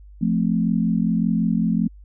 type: chord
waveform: sine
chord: F major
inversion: none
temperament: equal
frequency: 174.61 / 220 / 261.6 Hz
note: F3 / A3 / C4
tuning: 0 / 0 / 0 cents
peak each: -21 / -20 / -26 dBFS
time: 0.21-1.88 s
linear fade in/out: 10 ms
effects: added 50 Hz sine -41 dBFS peak until 2.04 s